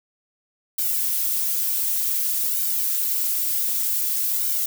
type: noise with flanger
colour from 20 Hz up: violet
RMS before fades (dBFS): -23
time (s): 0.78-4.66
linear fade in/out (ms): 5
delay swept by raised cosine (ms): 1.3 to 5.8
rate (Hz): 0.54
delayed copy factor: +0.9
effects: none